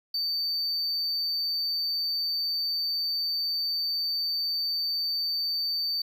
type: tone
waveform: triangle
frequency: 4582 Hz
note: D8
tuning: 44 cents flat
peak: -25 dBFS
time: 0.14-6.02 s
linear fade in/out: 5 ms
effects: none